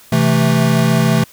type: chord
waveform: square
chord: A minor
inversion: first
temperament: equal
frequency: 130.81 / 164.81 / 220 Hz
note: C3 / E3 / A3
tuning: 0 / 0 / 0 cents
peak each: -16 dBFS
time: 0.12-1.24 s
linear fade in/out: 5 ms
effects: white hiss -44 dBFS RMS until 1.32 s